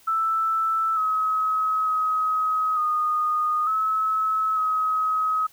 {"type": "tone with pitch steps", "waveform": "sine", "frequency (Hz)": [1321, 1277, 1268, 1232, 1293, 1271], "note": ["E6", "D#6", "D#6", "D#6", "E6", "D#6"], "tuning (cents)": [3, 45, 32, -17, -34, 36], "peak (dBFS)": -20, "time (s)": [0.07, 5.47], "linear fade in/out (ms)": 10, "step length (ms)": 900, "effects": ["white hiss -55 dBFS RMS until 5.52 s"]}